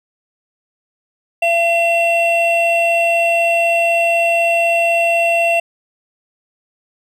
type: tone pair together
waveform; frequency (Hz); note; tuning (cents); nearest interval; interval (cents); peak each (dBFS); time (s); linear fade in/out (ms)
triangle; 679 / 2716; F5 / F7; -49 / -49; 2 octaves; 2400; -12 / -14; 1.42-5.6; 5
effects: none